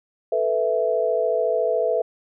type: chord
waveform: sine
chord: A suspended second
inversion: none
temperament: equal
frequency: 440 / 493.9 / 659.3 Hz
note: A4 / B4 / E5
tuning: 0 / 0 / 0 cents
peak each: -24 / -23 / -22 dBFS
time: 0.32-2.02 s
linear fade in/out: 5 ms
effects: none